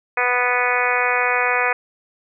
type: harmonic tone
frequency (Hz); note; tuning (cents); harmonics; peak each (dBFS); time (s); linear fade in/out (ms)
246.9; B3; 0; 2 / 3 / 4 / 5 / 6 / 7 / 8 / 9 / 10; -25 / -25 / -25 / -25 / -25 / -25 / -25 / -25 / -25; 0.17-1.73; 5
effects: none